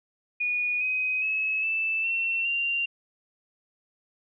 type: tone with pitch steps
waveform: sine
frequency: 2456 / 2516 / 2578 / 2641 / 2706 / 2773 Hz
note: D#7 / D#7 / E7 / E7 / E7 / F7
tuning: -23 / +19 / -39 / +3 / +45 / -13 cents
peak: -24 dBFS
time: 0.4-2.86 s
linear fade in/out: 10 ms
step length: 410 ms
effects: none